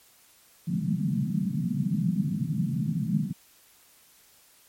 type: band-pass noise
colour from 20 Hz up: pink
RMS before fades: -27 dBFS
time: 0.67-3.33 s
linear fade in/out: 20 ms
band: 140 to 220 Hz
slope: 48 dB/octave
effects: white hiss -58 dBFS RMS until 4.68 s + MP3 64 kbps